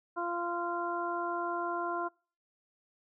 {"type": "harmonic tone", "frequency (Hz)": 345.8, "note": "F4", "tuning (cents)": -17, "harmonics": [1, 2, 3, 4], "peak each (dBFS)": [-37, -37, -36, -38], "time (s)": [0.16, 2.09], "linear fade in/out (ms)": 20, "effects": ["noise-tail reverb RT60 0.4 s tail -26 dB re dry"]}